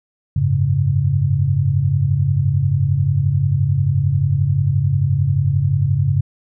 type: chord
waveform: sine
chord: F# suspended second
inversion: none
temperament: equal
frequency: 92.5 / 103.83 / 138.59 Hz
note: F#2 / G#2 / C#3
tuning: 0 / 0 / 0 cents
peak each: -20 / -19 / -16 dBFS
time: 0.36-6.21 s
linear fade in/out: 5 ms
effects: none